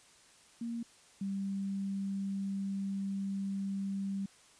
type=tone pair in turn; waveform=sine; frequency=233.1 / 196.01 Hz; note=A#3 / G3; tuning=0 / 0 cents; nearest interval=minor third; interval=300 cents; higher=first; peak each=-35 / -33 dBFS; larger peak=second; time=0.61-0.83 / 1.21-4.26 s; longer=second; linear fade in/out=5 ms; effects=white hiss -61 dBFS RMS until 4.59 s + resampled to 22050 Hz